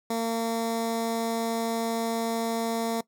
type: tone with notch filter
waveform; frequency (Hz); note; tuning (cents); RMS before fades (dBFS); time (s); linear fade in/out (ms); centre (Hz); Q
15% pulse; 228.3; A#3; -36; -28; 0.1-3.01; 5; 2600; 1.7
effects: noise-tail reverb RT60 0.1 s tail -20 dB re dry